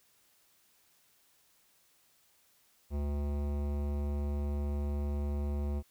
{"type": "tone with hard clipping", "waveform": "sine", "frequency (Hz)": 72.2, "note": "D2", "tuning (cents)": -29, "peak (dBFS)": -33, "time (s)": [2.9, 5.83], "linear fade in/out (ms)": 50, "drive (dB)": 17, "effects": ["white hiss -68 dBFS RMS until 5.9 s"]}